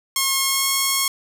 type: tone with pitch glide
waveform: 5% pulse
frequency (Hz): 1079 to 1088.4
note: C#6 to C#6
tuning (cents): -47 to -32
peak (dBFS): -6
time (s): 0.16-1.08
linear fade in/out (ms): 2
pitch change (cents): +15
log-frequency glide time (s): 0.42-0.68
effects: none